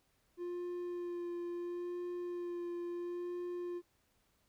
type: tone with vibrato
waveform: triangle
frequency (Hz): 350.4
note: F4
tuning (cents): +6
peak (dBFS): -36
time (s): 0.37-3.82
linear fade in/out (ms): 50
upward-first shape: sine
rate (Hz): 0.73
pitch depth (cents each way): 15
effects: pink hiss -75 dBFS RMS until 4.48 s